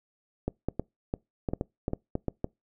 clicks, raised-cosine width 2 ms, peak -15 dBFS, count 12, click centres 0.48 / 0.686 / 0.796 / 1.139 / 1.488 / 1.535 / 1.611 / 1.881 / 1.934 / 2.154 / 2.283 / 2.444 s, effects noise-tail reverb RT60 0.2 s tail -25 dB re dry

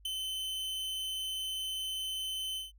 45% pulse tone with ADSR envelope, 3055 Hz, G7, 45 cents flat, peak -30 dBFS, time 0.05-2.72 s, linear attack 6 ms, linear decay 10 ms, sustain -4 dB, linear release 160 ms, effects added 50 Hz sine -56 dBFS peak until 2.78 s

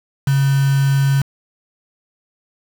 sine tone with quantisation, 137.7 Hz, C#3, 11 cents flat, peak -12 dBFS, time 0.27-1.22 s, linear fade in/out 5 ms, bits 4, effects none

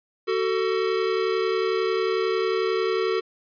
square tone pair together, 375.6 / 446.7 Hz, F#4 / A4, +26 / +26 cents, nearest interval minor third, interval 300 cents, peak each -25 dBFS, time 0.27-3.21 s, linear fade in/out 20 ms, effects resampled to 11025 Hz

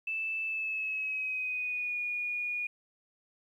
sine tone with pitch glide, 2637 to 2446 Hz, E7 to D#7, 0 to -30 cents, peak -31 dBFS, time 0.07-2.67 s, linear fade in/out 5 ms, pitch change -130 cents, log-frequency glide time 0.45-1.98 s, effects 11-bit

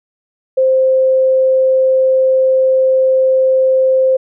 sine tone, 523.3 Hz, C5, in tune, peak -8 dBFS, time 0.57-4.17 s, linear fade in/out 10 ms, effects none

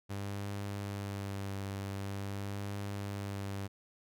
sawtooth tone with vibrato, 99.5 Hz, G2, 26 cents sharp, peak -33 dBFS, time 0.09-3.68 s, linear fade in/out 20 ms, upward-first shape sine, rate 0.46 Hz, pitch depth 22 cents each way, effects none

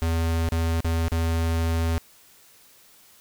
square tone with dropouts, 82.41 Hz, E2, in tune, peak -22 dBFS, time 0.02-1.98 s, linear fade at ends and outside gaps 0 ms, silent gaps 0.488-0.521 / 0.805-0.846 / 1.082-1.119 s, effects white hiss -54 dBFS RMS until 3.2 s

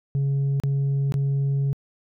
sine tone with dropouts, 138.59 Hz, C#3, in tune, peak -17 dBFS, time 0.15-1.73 s, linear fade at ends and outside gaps 0 ms, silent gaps 0.6-0.636 / 1.122-1.141 s, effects tanh soft clip ceiling -19 dBFS

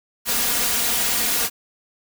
white noise with comb filter, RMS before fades -21 dBFS, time 0.25-1.5 s, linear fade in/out 50 ms, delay 4.2 ms, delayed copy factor +0.85, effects none

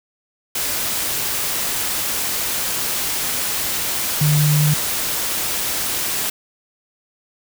sine tone in noise, 150 Hz, D3, 37 cents sharp, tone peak -13 dBFS, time 4.21-4.74 s, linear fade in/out 5 ms, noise white, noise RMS -22 dBFS, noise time 0.55-6.3 s, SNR +6 dB, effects none

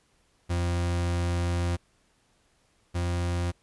40% pulse tone pair in turn, 87 / 87.33 Hz, F2 / F2, -6 / 0 cents, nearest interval unison, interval 6 cents, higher second, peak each -24 / -25 dBFS, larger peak first, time 0.49-1.77 / 2.94-3.52 s, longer first, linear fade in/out 20 ms, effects pink hiss -67 dBFS RMS until 3.62 s + resampled to 24000 Hz

